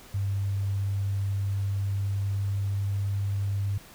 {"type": "tone with pitch glide", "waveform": "sine", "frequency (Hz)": [98.8, 99.54], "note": ["G2", "G2"], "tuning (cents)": [14, 27], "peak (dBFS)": -25, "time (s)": [0.14, 3.78], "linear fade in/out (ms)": 5, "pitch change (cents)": 13, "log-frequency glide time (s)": [1.64, 3.23], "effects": ["pink hiss -50 dBFS RMS until 3.94 s"]}